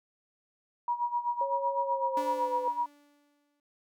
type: tone with tremolo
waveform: sine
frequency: 959 Hz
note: A#5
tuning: 49 cents sharp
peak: -25 dBFS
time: 0.88-2.86 s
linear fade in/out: 2 ms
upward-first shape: sine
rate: 7.9 Hz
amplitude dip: 80%
type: tone with pitch glide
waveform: sine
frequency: 551 to 505.3 Hz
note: C#5 to B4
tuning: -11 to +40 cents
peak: -32 dBFS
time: 1.41-2.68 s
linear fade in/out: 2 ms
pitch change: -149 cents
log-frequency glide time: 1.82-2.53 s
type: tone with exponential decay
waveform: sawtooth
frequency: 290.2 Hz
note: D4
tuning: 21 cents flat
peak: -32 dBFS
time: 2.17-3.6 s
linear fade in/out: 2 ms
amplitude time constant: 310 ms
effects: none